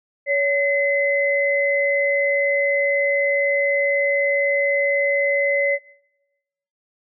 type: tone pair together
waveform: sine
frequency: 563 / 2041 Hz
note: C#5 / C7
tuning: +27 / -44 cents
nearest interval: octave + minor seventh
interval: 2229 cents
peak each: -19 dBFS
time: 0.26-5.79 s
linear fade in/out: 50 ms
effects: noise-tail reverb RT60 1.0 s tail -23 dB re dry